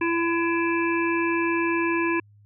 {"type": "harmonic tone with a mistuned harmonic", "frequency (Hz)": 336.5, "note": "E4", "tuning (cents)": 36, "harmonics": [1, 3, 5, 7, 8], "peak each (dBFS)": [-23, -28, -30, -31, -32], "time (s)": [0.01, 2.2], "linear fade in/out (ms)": 5, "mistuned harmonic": 8, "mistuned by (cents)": -40, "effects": ["added 103 Hz sine -51 dBFS peak until 2.45 s"]}